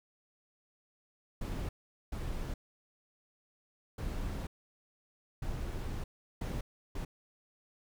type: noise bursts at uneven times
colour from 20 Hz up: brown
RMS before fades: -37 dBFS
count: 6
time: 1.41-1.69 / 2.12-2.54 / 3.98-4.47 / 5.42-6.04 / 6.41-6.61 / 6.95-7.05 s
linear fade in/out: 5 ms
effects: none